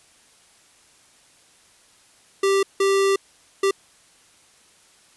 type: tone bursts at uneven times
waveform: square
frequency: 392 Hz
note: G4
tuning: in tune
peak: -17 dBFS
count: 3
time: 2.43-2.63 / 2.8-3.16 / 3.63-3.71 s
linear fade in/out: 5 ms
effects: white hiss -55 dBFS RMS until 5.16 s + resampled to 24000 Hz